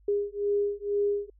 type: beating tone pair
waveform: sine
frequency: 406.7 / 408.8 Hz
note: G#4 / G#4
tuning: -36 / -27 cents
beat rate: 2.1 Hz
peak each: -28 dBFS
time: 0.08-1.3 s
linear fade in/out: 5 ms
effects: added 50 Hz sine -56 dBFS peak until 1.39 s